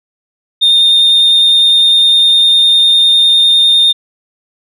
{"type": "tone with vibrato", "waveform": "sine", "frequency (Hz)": 3648, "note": "A#7", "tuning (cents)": -38, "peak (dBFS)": -3, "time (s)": [0.61, 3.93], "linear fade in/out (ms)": 20, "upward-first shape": "sine", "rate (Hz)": 9.9, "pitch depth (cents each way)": 9, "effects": ["tanh soft clip ceiling -3 dBFS"]}